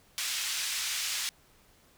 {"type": "band-pass noise", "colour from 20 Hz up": "white", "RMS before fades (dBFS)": -33, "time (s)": [0.18, 1.29], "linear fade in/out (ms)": 0, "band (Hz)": [1900, 6600], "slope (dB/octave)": 12, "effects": ["pink hiss -62 dBFS RMS until 1.97 s"]}